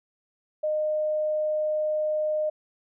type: tone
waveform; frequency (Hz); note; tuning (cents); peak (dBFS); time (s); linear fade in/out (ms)
sine; 613; D#5; -26; -23; 0.63-2.5; 10
effects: none